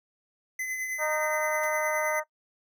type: tone with tremolo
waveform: square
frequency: 2033 Hz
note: B6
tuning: 50 cents sharp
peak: -29 dBFS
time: 0.59-2.2 s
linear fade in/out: 5 ms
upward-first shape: triangle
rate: 9.6 Hz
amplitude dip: 45%
type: harmonic tone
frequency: 307.8 Hz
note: D#4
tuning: 19 cents flat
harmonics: 2 / 3 / 4 / 5 / 6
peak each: -29 / -33 / -35 / -37 / -39 dBFS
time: 0.98-2.24 s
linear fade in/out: 50 ms
type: noise with exponential decay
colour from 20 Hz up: white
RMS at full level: -42 dBFS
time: 1.63-1.72 s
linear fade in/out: 5 ms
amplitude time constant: 19 ms
effects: noise-tail reverb RT60 0.1 s tail -19 dB re dry